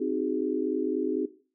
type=chord; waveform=sine; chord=Ab dominant seventh; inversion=first; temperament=equal with one note detuned; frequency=261.6 / 311.1 / 375.2 / 415.3 Hz; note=C4 / Eb4 / Gb4 / Ab4; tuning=0 / 0 / +24 / 0 cents; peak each=-31 dBFS; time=0-1.26 s; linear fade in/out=10 ms; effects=noise-tail reverb RT60 0.4 s tail -17 dB re dry